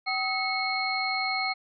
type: tone cluster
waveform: sine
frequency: 764 / 1267 / 2196 / 4218 Hz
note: G5 / D#6 / C#7 / C8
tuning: -45 / +31 / -17 / +13 cents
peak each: -31 / -35 / -29 / -32 dBFS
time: 0.06-1.54 s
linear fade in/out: 20 ms
effects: none